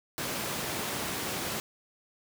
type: high-pass noise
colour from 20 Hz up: pink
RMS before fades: -34 dBFS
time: 0.18-1.6 s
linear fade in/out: 0 ms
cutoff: 140 Hz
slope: 12 dB/octave
effects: none